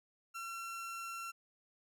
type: tone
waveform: 30% pulse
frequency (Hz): 1358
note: F6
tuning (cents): -49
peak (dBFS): -39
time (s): 0.34-1.32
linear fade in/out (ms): 20
effects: none